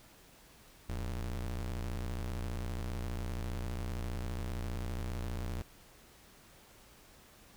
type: ring-modulated tone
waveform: square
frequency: 60.9 Hz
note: B1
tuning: 24 cents flat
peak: -33 dBFS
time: 0.89-5.62 s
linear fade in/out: 0 ms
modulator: 27.5 Hz
effects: pink hiss -59 dBFS RMS until 7.56 s